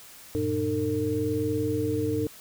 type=tone cluster; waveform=sine; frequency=96.3 / 117 / 303.3 / 452.1 Hz; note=G2 / A#2 / D#4 / A4; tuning=-30 / +7 / -44 / +47 cents; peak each=-33 / -33 / -28 / -28 dBFS; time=0.35-2.27 s; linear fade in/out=0 ms; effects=white hiss -48 dBFS RMS until 2.4 s